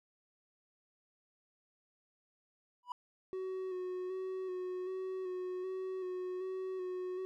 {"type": "tone with exponential growth", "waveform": "triangle", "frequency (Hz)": 983, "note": "B5", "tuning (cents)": -8, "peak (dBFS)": -32, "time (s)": [2.83, 2.92], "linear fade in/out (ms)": 2, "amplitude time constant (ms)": 18}
{"type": "tone with vibrato", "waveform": "triangle", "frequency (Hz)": 370.9, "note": "F#4", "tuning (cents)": 4, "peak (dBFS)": -35, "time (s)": [3.33, 7.25], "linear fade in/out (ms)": 0, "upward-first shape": "square", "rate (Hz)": 1.3, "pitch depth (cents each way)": 22}
{"effects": []}